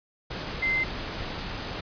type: tone in noise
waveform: sine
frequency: 2075 Hz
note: C7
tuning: 15 cents flat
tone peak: -23 dBFS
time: 0.62-0.84 s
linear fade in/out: 10 ms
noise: pink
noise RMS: -34 dBFS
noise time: 0.3-1.81 s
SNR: +8 dB
effects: resampled to 11025 Hz